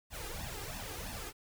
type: noise with flanger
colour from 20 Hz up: pink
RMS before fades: -42 dBFS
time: 0.1-1.33 s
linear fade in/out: 50 ms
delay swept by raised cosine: 1.1 to 2.5 ms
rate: 3 Hz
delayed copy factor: +0.9
effects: none